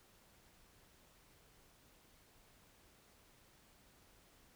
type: silence
effects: pink hiss -67 dBFS RMS until 4.55 s